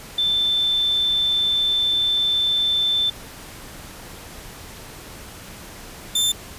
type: tone pair in turn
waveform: sine / sawtooth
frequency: 3540 / 3559 Hz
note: A7 / A7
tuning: +10 / +19 cents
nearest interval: unison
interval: 9 cents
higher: second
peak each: -17 / -14 dBFS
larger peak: second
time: 0.18-3.1 / 6.15-6.32 s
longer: first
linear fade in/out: 5 ms
effects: pink hiss -39 dBFS RMS until 6.58 s + resampled to 32000 Hz